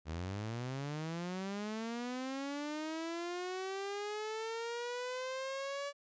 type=linear sweep; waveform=sawtooth; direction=up; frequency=74.8 to 573 Hz; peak=-34 dBFS; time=0.05-5.93 s; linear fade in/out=50 ms; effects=resampled to 16000 Hz